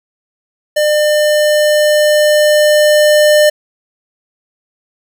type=tone with level ramp; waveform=square; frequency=600 Hz; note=D5; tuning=37 cents sharp; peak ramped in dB=-10 to -6 dBFS; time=0.76-3.5 s; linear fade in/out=10 ms; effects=none